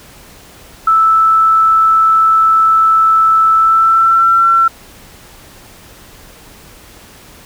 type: tone with pitch glide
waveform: sine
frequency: 1316 to 1350.7 Hz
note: E6 to E6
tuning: -3 to +42 cents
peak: -6 dBFS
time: 0.87-4.68 s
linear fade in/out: 5 ms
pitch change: +45 cents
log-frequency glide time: 3.55-4.3 s
effects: pink hiss -39 dBFS RMS until 7.45 s